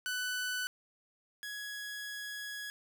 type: tone pair in turn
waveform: sawtooth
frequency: 1495 / 1671.8 Hz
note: F#6 / G#6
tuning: +17 / +11 cents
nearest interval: major second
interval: 194 cents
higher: second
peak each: -30 / -36 dBFS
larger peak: first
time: 0.06-0.67 / 1.43-2.7 s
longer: second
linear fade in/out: 0 ms
effects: none